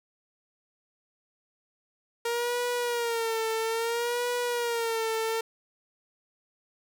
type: tone with vibrato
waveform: sawtooth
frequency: 466.2 Hz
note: A#4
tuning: in tune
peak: -23 dBFS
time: 2.25-5.41 s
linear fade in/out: 5 ms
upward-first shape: sine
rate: 0.6 Hz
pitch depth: 77 cents each way
effects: none